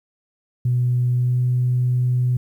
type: tone with pitch glide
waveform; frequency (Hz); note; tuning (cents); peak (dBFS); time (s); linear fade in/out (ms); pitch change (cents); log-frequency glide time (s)
sine; 123.47 to 124.69; B2 to B2; 0 to +17; -15; 0.65-2.37; 5; +17; 1.13-1.4
effects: tanh soft clip ceiling -11 dBFS + 9-bit